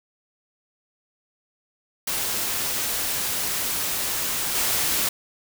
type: noise with level steps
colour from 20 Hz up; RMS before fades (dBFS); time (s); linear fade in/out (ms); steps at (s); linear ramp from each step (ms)
white; -26 / -23; 2.07-5.09; 5; 4.55; 5
effects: none